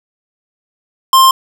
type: tone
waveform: square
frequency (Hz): 1054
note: C6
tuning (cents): +12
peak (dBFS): -5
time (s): 1.13-1.31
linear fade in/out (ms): 2
effects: none